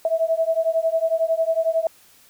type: beating tone pair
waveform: sine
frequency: 647 / 658 Hz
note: E5 / E5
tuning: -32 / -3 cents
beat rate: 11 Hz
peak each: -21 / -21 dBFS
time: 0.05-1.87 s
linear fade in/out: 2 ms
effects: white hiss -53 dBFS RMS until 2.29 s